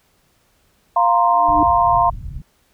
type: chord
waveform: sine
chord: F suspended fourth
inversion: none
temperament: equal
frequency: 698.5 / 932.3 / 1046.5 Hz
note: F5 / Bb5 / C6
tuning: 0 / 0 / 0 cents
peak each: -16 dBFS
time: 0.96-2.1 s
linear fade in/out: 5 ms
type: tone with exponential growth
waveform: sine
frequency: 303.6 Hz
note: D#4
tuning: 42 cents flat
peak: -15 dBFS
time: 1.23-1.63 s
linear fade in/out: 1 ms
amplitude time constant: 85 ms
type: low-pass noise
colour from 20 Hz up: pink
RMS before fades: -29 dBFS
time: 1.48-2.42 s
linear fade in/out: 2 ms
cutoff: 140 Hz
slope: 24 dB/octave
effects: pink hiss -60 dBFS RMS until 2.73 s